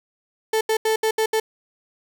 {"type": "tone bursts at uneven times", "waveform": "35% pulse", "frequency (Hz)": 440, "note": "A4", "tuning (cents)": 0, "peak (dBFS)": -16, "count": 6, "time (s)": [[0.53, 0.61], [0.69, 0.77], [0.85, 0.96], [1.03, 1.11], [1.18, 1.26], [1.33, 1.4]], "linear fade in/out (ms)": 5, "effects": []}